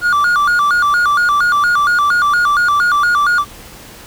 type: tone with vibrato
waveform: triangle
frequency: 1293 Hz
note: E6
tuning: 34 cents flat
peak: -8 dBFS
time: 0.01-3.45 s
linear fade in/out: 50 ms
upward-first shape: square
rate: 4.3 Hz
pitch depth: 180 cents each way
effects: pink hiss -36 dBFS RMS until 4.06 s